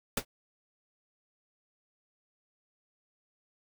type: noise with exponential decay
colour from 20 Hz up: pink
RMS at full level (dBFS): -24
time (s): 0.17-0.25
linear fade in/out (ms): 5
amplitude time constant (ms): 16
effects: none